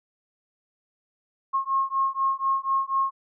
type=beating tone pair; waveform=sine; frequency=1078 / 1082.1 Hz; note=C#6 / C#6; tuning=-49 / -42 cents; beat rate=4.1 Hz; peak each=-25 dBFS; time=1.53-3.11 s; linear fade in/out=20 ms; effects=none